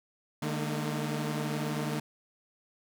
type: tone cluster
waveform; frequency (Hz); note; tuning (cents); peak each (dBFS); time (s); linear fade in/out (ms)
sawtooth; 149.6 / 209 / 228.2 / 311.2; D3 / G#3 / A#3 / D#4; +32 / +11 / -37 / 0; -29 / -37 / -32 / -37; 0.42-2; 5
effects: none